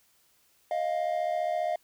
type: tone pair together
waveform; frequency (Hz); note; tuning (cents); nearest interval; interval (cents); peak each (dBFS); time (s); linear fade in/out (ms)
triangle; 626 / 700.9; D#5 / F5; +10 / +6; major second; 196; -28 / -27; 0.71-1.76; 2
effects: white hiss -66 dBFS RMS until 1.83 s